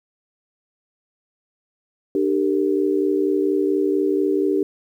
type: tone cluster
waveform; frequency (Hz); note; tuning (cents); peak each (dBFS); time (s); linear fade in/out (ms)
sine; 299.4 / 391.4 / 455.7; D4 / G4 / A#4; +33 / -3 / -39; -21 / -19 / -26; 2.15-4.63; 2
effects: 9-bit